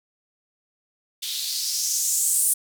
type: noise with band-pass filter sweep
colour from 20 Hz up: violet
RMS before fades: -24 dBFS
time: 1.22-2.54 s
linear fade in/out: 10 ms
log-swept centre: 3500 to 9600 Hz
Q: 3.3
effects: none